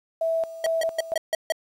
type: tone with tremolo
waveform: sine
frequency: 655 Hz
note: E5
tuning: 11 cents flat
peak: -21 dBFS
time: 0.21-1.14 s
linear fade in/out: 5 ms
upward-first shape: square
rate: 2.2 Hz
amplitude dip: 80%
type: tone bursts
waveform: square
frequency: 642 Hz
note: E5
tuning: 46 cents flat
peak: -21 dBFS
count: 6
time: 0.64-1.522 s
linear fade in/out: 2 ms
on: 22 ms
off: 150 ms
effects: resampled to 32000 Hz + 9-bit